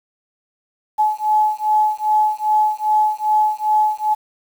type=beating tone pair; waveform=sine; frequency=853 / 855.5 Hz; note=G#5 / A5; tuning=+46 / -49 cents; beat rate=2.5 Hz; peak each=-17 dBFS; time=0.98-4.15 s; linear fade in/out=20 ms; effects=7-bit